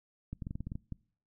clicks, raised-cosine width 5 ms, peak -26 dBFS, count 10, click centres 0.33 / 0.422 / 0.469 / 0.509 / 0.555 / 0.606 / 0.67 / 0.719 / 0.755 / 0.923 s, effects noise-tail reverb RT60 0.5 s tail -24 dB re dry

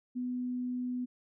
sine tone, 248.9 Hz, B3, 14 cents sharp, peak -32 dBFS, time 0.15-1.06 s, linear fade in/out 20 ms, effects none

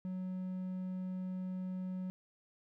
triangle tone, 185 Hz, F#3, in tune, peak -35 dBFS, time 0.05-2.1 s, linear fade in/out 0 ms, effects none

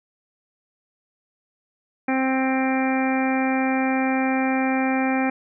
harmonic tone, 263.1 Hz, C4, 10 cents sharp, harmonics 1 / 2 / 3 / 4 / 5 / 6 / 7 / 8 / 9, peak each -21 / -29 / -26 / -37 / -35 / -34 / -33 / -37 / -30 dBFS, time 2.08-5.3 s, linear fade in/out 5 ms, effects none

